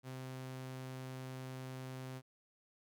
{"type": "tone", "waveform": "sawtooth", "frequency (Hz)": 130, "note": "C3", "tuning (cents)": -11, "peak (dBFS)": -40, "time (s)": [0.03, 2.22], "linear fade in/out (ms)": 50, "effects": []}